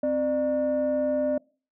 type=tone pair together; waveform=sine; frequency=261.6 / 597.9 Hz; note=C4 / D5; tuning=0 / +31 cents; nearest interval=octave + major second; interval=1431 cents; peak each=-26 / -22 dBFS; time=0.03-1.38 s; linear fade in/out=5 ms; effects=noise-tail reverb RT60 0.4 s tail -25 dB re dry + tanh soft clip ceiling -18 dBFS